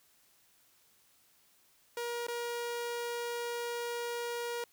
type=tone with dropouts; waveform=sawtooth; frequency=475.4 Hz; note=A#4; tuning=34 cents sharp; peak=-31 dBFS; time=1.97-4.64 s; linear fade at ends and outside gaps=2 ms; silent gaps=2.268-2.283 s; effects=white hiss -67 dBFS RMS until 4.72 s